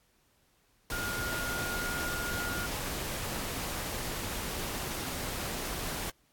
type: tone in noise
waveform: sine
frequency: 1423 Hz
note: F6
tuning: 32 cents sharp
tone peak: -35 dBFS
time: 0.92-2.66 s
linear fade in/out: 2 ms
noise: pink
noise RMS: -36 dBFS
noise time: 0.9-6.1 s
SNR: -2 dB
effects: pink hiss -69 dBFS RMS until 6.32 s + AAC 64 kbps